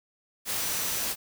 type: tone in noise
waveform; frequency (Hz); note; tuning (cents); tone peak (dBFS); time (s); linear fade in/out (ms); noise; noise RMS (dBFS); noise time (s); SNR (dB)
sine; 5920; F#8; 0; -39; 0.57-1.08; 50; white; -30; 0.45-1.16; -12
effects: none